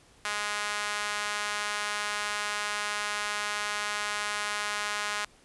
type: tone with high-pass filter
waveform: sawtooth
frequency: 207.7 Hz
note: G#3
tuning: in tune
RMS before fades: -32 dBFS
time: 0.25-5.25 s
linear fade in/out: 0 ms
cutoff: 1300 Hz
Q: 1.2
effects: pink hiss -59 dBFS RMS until 5.44 s + resampled to 24000 Hz